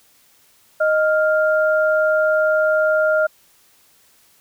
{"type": "tone pair together", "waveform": "sine", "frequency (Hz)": [622.3, 1399.8], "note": ["D#5", "F6"], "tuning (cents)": [0, 4], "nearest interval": "octave + major second", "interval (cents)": 1404, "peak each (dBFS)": [-15, -19], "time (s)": [0.8, 3.27], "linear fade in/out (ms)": 10, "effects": ["white hiss -55 dBFS RMS until 4.4 s"]}